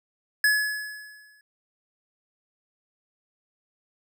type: tone with exponential decay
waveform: square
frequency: 1700 Hz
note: G#6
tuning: 40 cents sharp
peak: -17 dBFS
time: 0.44-1.41 s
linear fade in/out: 2 ms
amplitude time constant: 210 ms
effects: none